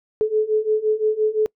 sine beating tone pair, 427.8 / 433.6 Hz, A4 / A4, -49 / -25 cents, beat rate 5.8 Hz, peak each -21 / -19 dBFS, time 0.21-1.46 s, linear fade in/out 0 ms, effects noise-tail reverb RT60 0.1 s tail -26 dB re dry

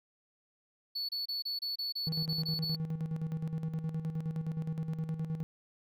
triangle tone bursts, 4435 Hz, C#8, in tune, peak -32 dBFS, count 11, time 0.95-2.76 s, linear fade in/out 10 ms, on 140 ms, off 27 ms
triangle tone with tremolo, 159.8 Hz, D#3, 47 cents sharp, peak -29 dBFS, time 2.07-5.43 s, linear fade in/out 0 ms, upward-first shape square, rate 9.6 Hz, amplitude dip 60%
effects none

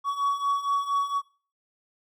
triangle beating tone pair, 1123 / 1127.3 Hz, C#6 / C#6, +22 / +29 cents, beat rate 4.3 Hz, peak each -27 / -23 dBFS, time 0.04-1.22 s, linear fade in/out 50 ms, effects noise-tail reverb RT60 0.4 s tail -17 dB re dry

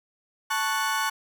35% pulse chord, F# minor, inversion first, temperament equal, 880 / 1108.7 / 1480 Hz, A5 / C#6 / F#6, 0 / 0 / 0 cents, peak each -27 dBFS, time 0.5-1.1 s, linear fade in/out 10 ms, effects none

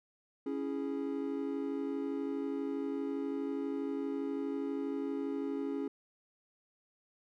triangle chord, C# minor, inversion none, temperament equal, 277.2 / 329.6 / 415.3 Hz, C#4 / E4 / G#4, 0 / 0 / 0 cents, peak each -34 / -39 / -37 dBFS, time 0.46-5.88 s, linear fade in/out 5 ms, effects none

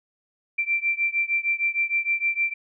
sine beating tone pair, 2349 / 2355.5 Hz, D7 / D7, 0 / +5 cents, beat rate 6.5 Hz, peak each -24 / -25 dBFS, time 0.58-2.54 s, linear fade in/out 10 ms, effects none

